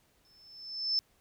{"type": "tone with exponential growth", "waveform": "sine", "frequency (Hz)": 5274, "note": "E8", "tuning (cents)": 0, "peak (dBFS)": -24, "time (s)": [0.25, 0.99], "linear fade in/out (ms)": 0, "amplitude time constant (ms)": 160, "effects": ["pink hiss -69 dBFS RMS until 1.2 s"]}